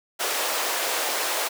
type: high-pass noise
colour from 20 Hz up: pink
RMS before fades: -26 dBFS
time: 0.19-1.49 s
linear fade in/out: 20 ms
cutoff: 450 Hz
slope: 24 dB/octave
effects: none